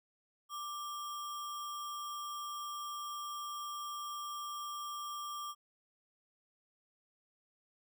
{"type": "tone with sample-and-hold", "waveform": "sine", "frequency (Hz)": 1178, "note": "D6", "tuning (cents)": 5, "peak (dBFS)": -39, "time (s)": [0.49, 5.55], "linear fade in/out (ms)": 50, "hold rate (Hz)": 4410, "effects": []}